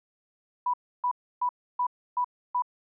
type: tone bursts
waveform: sine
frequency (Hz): 986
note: B5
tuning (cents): -3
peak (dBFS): -23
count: 6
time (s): 0.66-2.622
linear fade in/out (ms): 5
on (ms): 77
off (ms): 300
effects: none